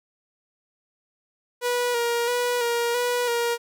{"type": "tone with vibrato", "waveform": "sawtooth", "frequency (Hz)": 480, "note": "B4", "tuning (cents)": -49, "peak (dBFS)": -18, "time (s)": [1.61, 3.58], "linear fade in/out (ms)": 50, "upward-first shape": "square", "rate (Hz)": 1.5, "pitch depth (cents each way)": 29, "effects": []}